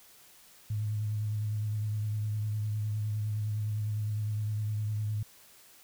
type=tone with vibrato; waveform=sine; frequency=106.3 Hz; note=G#2; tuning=41 cents sharp; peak=-29 dBFS; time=0.7-5.23 s; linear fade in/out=5 ms; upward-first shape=triangle; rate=9.8 Hz; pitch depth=35 cents each way; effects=white hiss -57 dBFS RMS until 5.83 s